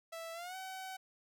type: tone with pitch glide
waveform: sawtooth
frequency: 659.3 to 757.3 Hz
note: E5 to F#5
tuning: 0 to +40 cents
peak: -39 dBFS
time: 0.12-0.97 s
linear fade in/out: 10 ms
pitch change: +240 cents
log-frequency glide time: 0.33-0.56 s
effects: none